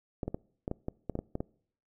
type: clicks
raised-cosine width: 2 ms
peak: -20 dBFS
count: 11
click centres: 0.232 / 0.28 / 0.345 / 0.679 / 0.714 / 0.884 / 1.097 / 1.154 / 1.19 / 1.354 / 1.405 s
effects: noise-tail reverb RT60 0.6 s tail -24 dB re dry